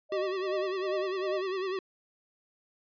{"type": "tone with tremolo", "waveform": "sine", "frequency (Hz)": 615, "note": "D#5", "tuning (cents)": -20, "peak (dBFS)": -30, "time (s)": [0.09, 1.42], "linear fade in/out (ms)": 50, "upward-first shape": "sine", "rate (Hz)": 2.6, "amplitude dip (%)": 95}
{"type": "tone with vibrato", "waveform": "square", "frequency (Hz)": 378.5, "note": "F#4", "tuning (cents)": 39, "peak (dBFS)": -31, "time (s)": [0.12, 1.79], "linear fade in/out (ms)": 2, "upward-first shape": "sine", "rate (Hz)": 10, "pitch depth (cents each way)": 67}
{"effects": ["resampled to 11025 Hz"]}